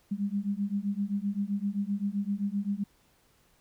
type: beating tone pair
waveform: sine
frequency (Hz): 197.6 / 205.3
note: G3 / G#3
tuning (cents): +14 / -20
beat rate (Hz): 7.7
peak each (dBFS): -31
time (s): 0.11-2.84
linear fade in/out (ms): 10
effects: pink hiss -66 dBFS RMS until 3.6 s